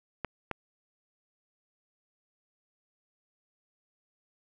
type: clicks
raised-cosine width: 0.5 ms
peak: -17 dBFS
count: 2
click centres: 0.247 / 0.513 s
effects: none